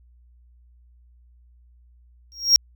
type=tone with exponential growth; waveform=triangle; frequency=5588 Hz; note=F8; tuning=in tune; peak=-6 dBFS; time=2.32-2.56 s; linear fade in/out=0 ms; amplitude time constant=51 ms; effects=added 60 Hz sine -51 dBFS peak until 2.75 s